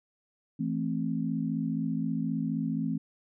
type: chord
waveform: sine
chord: A minor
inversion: second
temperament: just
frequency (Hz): 165 / 220 / 264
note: E3 / A3 / C4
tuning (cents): +2 / 0 / +16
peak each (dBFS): -32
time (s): 0.59-2.98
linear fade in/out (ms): 10
effects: none